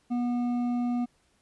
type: tone with hard clipping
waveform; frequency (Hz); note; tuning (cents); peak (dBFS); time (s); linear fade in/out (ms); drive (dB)
sine; 242.8; B3; -29; -27; 0.1-1.06; 20; 7
effects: pink hiss -68 dBFS RMS until 1.41 s + resampled to 24000 Hz